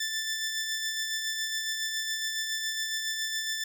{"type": "tone with tremolo", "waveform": "15% pulse", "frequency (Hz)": 1764, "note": "A6", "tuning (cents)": 4, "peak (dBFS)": -22, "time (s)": [0, 3.64], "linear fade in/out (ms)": 5, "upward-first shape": "sine", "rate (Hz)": 7.2, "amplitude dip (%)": 35, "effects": []}